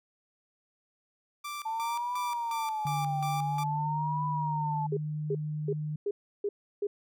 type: tone with tremolo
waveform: sawtooth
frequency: 1174.7 Hz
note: D6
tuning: in tune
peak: -32 dBFS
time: 1.44-3.64 s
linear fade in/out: 10 ms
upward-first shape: square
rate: 2.8 Hz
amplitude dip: 80%
type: tone with vibrato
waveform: sine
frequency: 880 Hz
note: A5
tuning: in tune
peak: -30 dBFS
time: 1.65-4.87 s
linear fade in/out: 10 ms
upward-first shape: triangle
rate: 0.48 Hz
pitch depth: 210 cents each way
type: tone with pitch glide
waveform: sine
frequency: 146.83 to 151.74 Hz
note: D3 to D#3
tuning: 0 to -43 cents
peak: -31 dBFS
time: 2.85-5.96 s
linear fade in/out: 5 ms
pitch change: +57 cents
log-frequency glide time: 3.3-4.02 s
type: tone bursts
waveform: sine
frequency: 407.8 Hz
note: G#4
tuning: 32 cents flat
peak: -27 dBFS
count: 6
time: 4.92-6.87 s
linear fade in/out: 5 ms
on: 50 ms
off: 330 ms
effects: none